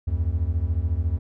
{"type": "beating tone pair", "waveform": "triangle", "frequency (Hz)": [74.9, 88.9], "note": ["D2", "F2"], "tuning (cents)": [35, 31], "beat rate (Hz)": 14, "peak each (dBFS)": -22, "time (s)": [0.07, 1.19], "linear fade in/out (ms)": 10, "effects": []}